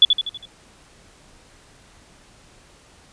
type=tone with echo; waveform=sine; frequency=3438 Hz; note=A7; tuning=41 cents flat; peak=-6 dBFS; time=0.02-0.05 s; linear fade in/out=2 ms; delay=81 ms; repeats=5; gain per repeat=-6 dB; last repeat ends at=0.455 s; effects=pink hiss -51 dBFS RMS until 3.12 s + resampled to 22050 Hz